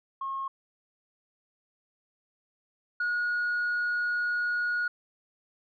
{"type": "tone pair in turn", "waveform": "sine", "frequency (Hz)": [1082, 1446.9], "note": ["C#6", "F#6"], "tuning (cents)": [-42, -39], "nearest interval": "perfect fourth", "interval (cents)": 503, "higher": "second", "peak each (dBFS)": [-30, -24], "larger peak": "second", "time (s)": [[0.21, 0.48], [3, 4.88]], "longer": "second", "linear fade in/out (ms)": 5, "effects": ["tanh soft clip ceiling -24 dBFS"]}